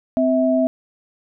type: tone pair together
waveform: sine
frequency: 258.2 / 649 Hz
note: C4 / E5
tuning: -23 / -27 cents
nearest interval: octave + major third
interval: 1596 cents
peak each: -17 dBFS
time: 0.17-0.67 s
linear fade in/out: 0 ms
effects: none